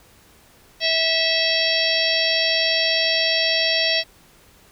harmonic tone with a mistuned harmonic, 653 Hz, E5, 17 cents flat, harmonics 1 / 3 / 4 / 5 / 6 / 7 / 8, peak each -25 / -25 / -25 / -25 / -25 / -25 / -25 dBFS, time 0.8-4.04 s, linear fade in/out 50 ms, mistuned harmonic 8, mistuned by +69 cents, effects pink hiss -52 dBFS RMS until 4.71 s

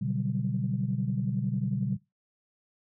sine chord, G major seventh, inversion first, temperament equal with one note detuned, 123.47 / 143.81 / 185 / 196 Hz, B2 / D3 / F#3 / G3, 0 / -36 / 0 / 0 cents, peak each -31 / -31 / -33 / -32 dBFS, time 0.01-1.97 s, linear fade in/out 10 ms, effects noise-tail reverb RT60 0.2 s tail -19 dB re dry + tanh soft clip ceiling -16 dBFS

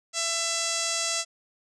5% pulse tone with low-pass filter, 668 Hz, E5, 23 cents sharp, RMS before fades -28 dBFS, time 0.13-1.25 s, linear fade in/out 50 ms, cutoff 7400 Hz, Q 2.2, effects none

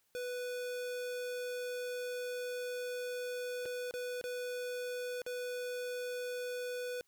square tone with dropouts, 494.6 Hz, B4, 3 cents sharp, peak -38 dBFS, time 0.15-7.01 s, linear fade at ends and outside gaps 0 ms, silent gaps 3.655-3.659 / 3.91-3.939 / 4.213-4.24 / 5.218-5.264 s, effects white hiss -75 dBFS RMS until 7.07 s

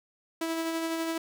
sawtooth tone with tremolo, 327.5 Hz, E4, 11 cents flat, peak -24 dBFS, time 0.41-1.18 s, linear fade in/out 5 ms, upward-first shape sine, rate 12 Hz, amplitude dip 30%, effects none

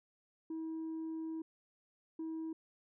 sine tone bursts at uneven times, 321.7 Hz, E4, 42 cents flat, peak -36 dBFS, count 2, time 0.5-1.42 / 2.19-2.53 s, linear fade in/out 5 ms, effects tanh soft clip ceiling -37 dBFS

